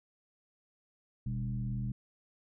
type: tone with frequency modulation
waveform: sine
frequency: 123.3 Hz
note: B2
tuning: 2 cents flat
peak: -32 dBFS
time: 1.26-1.92 s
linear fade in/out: 5 ms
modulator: 76.5 Hz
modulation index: 0.92
effects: none